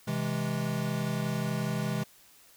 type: chord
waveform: square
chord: C augmented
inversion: none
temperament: equal with one note detuned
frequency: 130.81 / 162.64 / 207.7 Hz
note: C3 / E3 / G#3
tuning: 0 / -23 / 0 cents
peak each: -34 dBFS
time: 0.07-2.04 s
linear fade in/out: 10 ms
effects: white hiss -58 dBFS RMS until 2.56 s